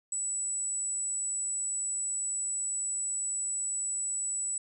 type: tone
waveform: sine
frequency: 7902 Hz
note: B8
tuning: in tune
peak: -28 dBFS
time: 0.12-4.58 s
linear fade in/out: 2 ms
effects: tanh soft clip ceiling -28 dBFS